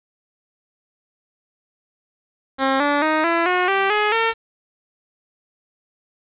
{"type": "tone with pitch steps", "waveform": "10% pulse", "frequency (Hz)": [268.1, 289, 311.5, 335.8, 362, 390.3, 420.7, 453.5], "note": ["C4", "D4", "D#4", "E4", "F#4", "G4", "G#4", "A#4"], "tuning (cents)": [42, -28, 2, 32, -38, -8, 22, -48], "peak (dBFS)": -8, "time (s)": [2.58, 4.34], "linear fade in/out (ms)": 50, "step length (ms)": 220, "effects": ["resampled to 8000 Hz", "7-bit"]}